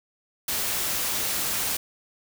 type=noise; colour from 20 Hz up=white; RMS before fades=-27 dBFS; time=0.48-1.77 s; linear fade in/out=5 ms; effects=none

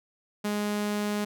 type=tone; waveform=sawtooth; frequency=207.7 Hz; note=G#3; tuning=in tune; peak=-23 dBFS; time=0.44-1.25 s; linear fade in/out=10 ms; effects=none

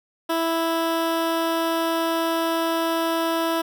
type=tone with notch filter; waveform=15% pulse; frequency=329.6 Hz; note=E4; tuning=in tune; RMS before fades=-23 dBFS; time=0.29-3.62 s; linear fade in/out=10 ms; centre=7000 Hz; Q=1.5; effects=none

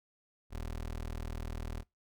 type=tone; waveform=25% pulse; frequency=40.03 Hz; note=D#1; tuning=50 cents sharp; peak=-34 dBFS; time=0.5-1.84 s; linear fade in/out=50 ms; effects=noise-tail reverb RT60 0.2 s tail -22 dB re dry

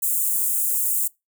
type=high-pass noise; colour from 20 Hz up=white; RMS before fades=-22 dBFS; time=0.02-1.08 s; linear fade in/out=10 ms; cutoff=7500 Hz; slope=48 dB/octave; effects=noise-tail reverb RT60 0.2 s tail -23 dB re dry

